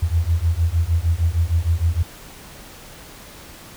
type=beating tone pair; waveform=sine; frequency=80.5 / 87 Hz; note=E2 / F2; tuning=-41 / -6 cents; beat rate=6.5 Hz; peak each=-19 dBFS; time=0.02-2.03 s; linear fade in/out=10 ms; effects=pink hiss -41 dBFS RMS until 3.76 s